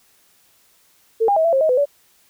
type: tone with pitch steps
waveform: sine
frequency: 449.3 / 806 / 642 / 669 / 536 / 630 / 504 / 572 Hz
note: A4 / G5 / E5 / E5 / C5 / D#5 / B4 / D5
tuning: +36 / +48 / -46 / +25 / +42 / +21 / +35 / -46 cents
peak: -13 dBFS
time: 1.2-1.856 s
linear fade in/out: 20 ms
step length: 82 ms
effects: white hiss -57 dBFS RMS until 2.29 s